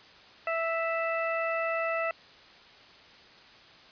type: harmonic tone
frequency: 659.3 Hz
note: E5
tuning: in tune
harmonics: 1 / 2 / 3 / 4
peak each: -30 / -33 / -35 / -36 dBFS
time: 0.47-2.11 s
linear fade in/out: 2 ms
effects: white hiss -53 dBFS RMS until 3.91 s + resampled to 11025 Hz